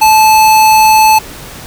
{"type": "tone", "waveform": "square", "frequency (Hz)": 870, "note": "A5", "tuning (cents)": -20, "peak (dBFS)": -4, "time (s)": [0.01, 1.19], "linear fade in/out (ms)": 10, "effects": ["pink hiss -29 dBFS RMS until 1.66 s"]}